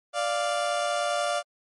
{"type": "tone pair together", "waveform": "30% pulse", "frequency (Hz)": [587, 697.2], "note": ["D5", "F5"], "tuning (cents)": [-1, -3], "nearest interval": "minor third", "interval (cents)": 298, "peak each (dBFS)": -25, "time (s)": [0.13, 1.43], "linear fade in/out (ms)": 50, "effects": ["MP3 48 kbps"]}